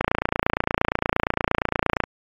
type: click train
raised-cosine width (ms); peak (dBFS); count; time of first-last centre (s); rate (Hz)
0.5; -4; 59; 0.01-2.038; 28.6
effects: AAC 32 kbps